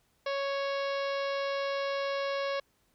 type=harmonic tone with a mistuned harmonic; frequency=554.4 Hz; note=C#5; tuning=in tune; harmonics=1 / 2 / 3 / 4 / 5 / 6 / 7 / 8 / 9 / 10; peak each=-31 / -37 / -41 / -43 / -45 / -47 / -48 / -49 / -50 / -51 dBFS; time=0.26-2.6 s; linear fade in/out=5 ms; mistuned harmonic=8; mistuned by=-68 cents; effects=pink hiss -71 dBFS RMS until 2.94 s